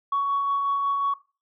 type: tone with tremolo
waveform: sine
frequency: 1118 Hz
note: C#6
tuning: 14 cents sharp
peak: -19 dBFS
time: 0.12-1.14 s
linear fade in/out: 5 ms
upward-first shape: sine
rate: 5.5 Hz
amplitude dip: 30%
effects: noise-tail reverb RT60 0.3 s tail -17 dB re dry + tanh soft clip ceiling -17 dBFS